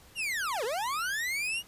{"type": "linear two-way sweep", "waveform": "40% pulse", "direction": "down then up", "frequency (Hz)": [2913, 407.5, 2913], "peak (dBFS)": -29, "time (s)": [0.15, 1.63], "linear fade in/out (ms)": 50, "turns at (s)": 0.64, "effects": ["pink hiss -56 dBFS RMS until 1.67 s", "resampled to 32000 Hz"]}